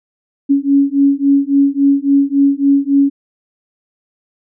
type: beating tone pair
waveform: sine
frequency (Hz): 277.2 / 280.8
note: C#4 / C#4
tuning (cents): 0 / +22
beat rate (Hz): 3.6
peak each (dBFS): -12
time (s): 0.49-3.1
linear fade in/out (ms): 20
effects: none